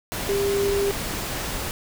sine tone in noise, 399.6 Hz, G4, 33 cents sharp, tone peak -20 dBFS, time 0.29-0.91 s, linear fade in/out 0 ms, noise pink, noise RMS -29 dBFS, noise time 0.12-1.71 s, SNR +6 dB, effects none

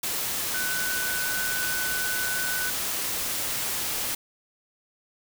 sine tone in noise, 1499 Hz, F#6, 22 cents sharp, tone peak -29 dBFS, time 0.54-2.7 s, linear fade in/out 5 ms, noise white, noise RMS -29 dBFS, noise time 0.03-4.15 s, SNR -3 dB, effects none

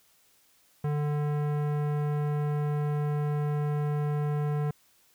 sine tone with tanh clipping, 147.8 Hz, D3, 11 cents sharp, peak -28 dBFS, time 0.84-4.71 s, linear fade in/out 5 ms, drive 18 dB, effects white hiss -64 dBFS RMS until 5.14 s

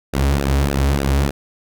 sawtooth tone with flanger, 69.3 Hz, C#2, in tune, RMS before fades -17 dBFS, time 0.13-1.31 s, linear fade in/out 10 ms, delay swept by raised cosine 0.91 to 5.91 ms, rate 3.4 Hz, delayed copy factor -0.75, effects none

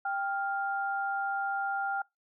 sine tone pair together, 789.4 / 1400 Hz, G5 / F6, +12 / +4 cents, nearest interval minor seventh, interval 992 cents, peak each -31 / -33 dBFS, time 0.05-2.02 s, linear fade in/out 5 ms, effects noise-tail reverb RT60 0.2 s tail -25 dB re dry

